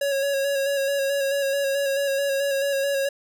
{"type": "tone with vibrato", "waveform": "square", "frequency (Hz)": 554.4, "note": "C#5", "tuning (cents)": 0, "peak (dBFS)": -22, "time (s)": [0.01, 3.09], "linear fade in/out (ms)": 5, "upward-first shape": "square", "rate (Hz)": 4.6, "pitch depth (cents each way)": 24, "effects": []}